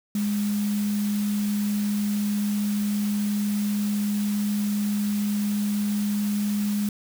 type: tone in noise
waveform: sine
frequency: 206.4 Hz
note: G#3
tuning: 10 cents flat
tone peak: -22 dBFS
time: 0.15-6.89 s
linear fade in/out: 2 ms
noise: white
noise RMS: -38 dBFS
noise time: 0.15-6.89 s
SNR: +13 dB
effects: none